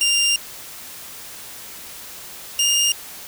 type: tone pair in turn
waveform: 20% pulse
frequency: 2794 / 2822 Hz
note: F7 / F7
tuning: 0 / +17 cents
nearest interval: unison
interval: 17 cents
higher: second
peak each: -11 dBFS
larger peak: neither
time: 0.01-0.36 / 2.59-2.92 s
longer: first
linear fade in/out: 2 ms
effects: white hiss -37 dBFS RMS until 3.27 s